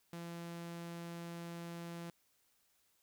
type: tone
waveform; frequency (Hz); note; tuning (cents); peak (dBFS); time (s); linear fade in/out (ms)
sawtooth; 170; F3; -46; -40; 0.13-2.1; 2
effects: white hiss -75 dBFS RMS until 3.02 s